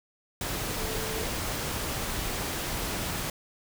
sine tone in noise, 440 Hz, A4, in tune, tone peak -37 dBFS, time 0.78-1.24 s, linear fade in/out 2 ms, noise pink, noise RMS -32 dBFS, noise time 0.41-3.3 s, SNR -8 dB, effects none

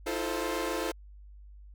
sawtooth chord, F major seventh, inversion third, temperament equal with one note detuned, 321.7 / 349.2 / 440 / 523.3 Hz, E4 / F4 / A4 / C5, -42 / 0 / 0 / 0 cents, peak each -32 dBFS, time 0.06-0.92 s, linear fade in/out 10 ms, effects added 50 Hz sine -47 dBFS peak until 1.74 s

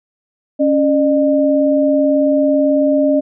sine tone pair together, 277.2 / 604.6 Hz, C#4 / D#5, 0 / -50 cents, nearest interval octave + major second, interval 1350 cents, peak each -13 dBFS, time 0.59-3.21 s, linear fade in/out 20 ms, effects none

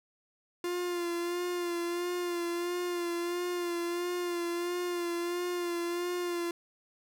45% pulse tone with vibrato, 349.2 Hz, F4, in tune, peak -31 dBFS, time 0.64-6.51 s, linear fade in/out 2 ms, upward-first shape sine, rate 1.5 Hz, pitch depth 31 cents each way, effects none

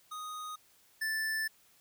square tone pair in turn, 1244.5 / 1760 Hz, D#6 / A6, 0 / 0 cents, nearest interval tritone, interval 600 cents, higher second, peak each -40 / -32 dBFS, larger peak second, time 0.11-0.56 / 1.01-1.48 s, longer second, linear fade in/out 10 ms, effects white hiss -65 dBFS RMS until 1.8 s

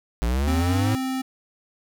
square linear sweep, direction up, 54.8 to 110 Hz, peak -21 dBFS, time 0.22-0.95 s, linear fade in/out 0 ms
square tone, 261.6 Hz, C4, in tune, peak -25 dBFS, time 0.47-1.22 s, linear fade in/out 10 ms
effects none

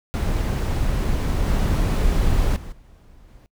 brown noise with level steps, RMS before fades -21 / -19 / -34 / -48 / -46 dBFS, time 0.14-3.46 s, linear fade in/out 0 ms, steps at 1.46 / 2.56 / 2.72 / 3.28 s, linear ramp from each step 5 ms, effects noise-tail reverb RT60 0.1 s tail -24 dB re dry

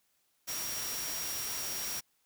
sine tone in noise, 5630 Hz, F8, 13 cents sharp, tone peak -39 dBFS, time 0.47-2.01 s, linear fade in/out 20 ms, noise white, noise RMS -38 dBFS, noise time 0.47-2.01 s, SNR -4 dB, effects white hiss -74 dBFS RMS until 2.25 s

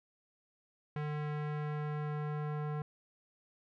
square tone with low-pass filter sweep, 149.8 Hz, D3, 35 cents sharp, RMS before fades -37 dBFS, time 0.96-2.82 s, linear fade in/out 2 ms, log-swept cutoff 2100 to 1300 Hz, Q 1.2, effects none

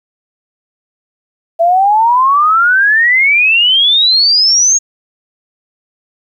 sine exponential sweep, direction up, 659.3 to 6645 Hz, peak -6 dBFS, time 1.59-4.79 s, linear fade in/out 20 ms, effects 8-bit

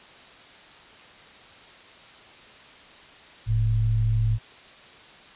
sine tone pair together, 43.65 / 110 Hz, F1 / A2, 0 / 0 cents, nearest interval octave + major third, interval 1600 cents, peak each -26 / -20 dBFS, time 3.46-4.39 s, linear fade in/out 50 ms, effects white hiss -48 dBFS RMS until 5.35 s + resampled to 8000 Hz

